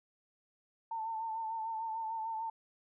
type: tone with vibrato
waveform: sine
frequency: 894 Hz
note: A5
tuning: 27 cents sharp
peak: -35 dBFS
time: 0.91-2.5 s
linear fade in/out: 5 ms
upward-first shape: triangle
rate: 6.7 Hz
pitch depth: 49 cents each way
effects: none